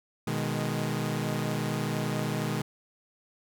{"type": "chord", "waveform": "sawtooth", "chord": "G# minor", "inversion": "first", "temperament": "equal with one note detuned", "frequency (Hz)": [123.47, 154.67, 207.7], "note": ["B2", "D#3", "G#3"], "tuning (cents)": [0, -10, 0], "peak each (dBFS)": [-29, -28, -29], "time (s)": [0.27, 2.62], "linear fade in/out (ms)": 5, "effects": []}